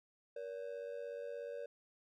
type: ring-modulated tone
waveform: triangle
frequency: 522 Hz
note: C5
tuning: 4 cents flat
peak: -37 dBFS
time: 0.36-1.66 s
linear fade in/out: 5 ms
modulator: 48.4 Hz
effects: none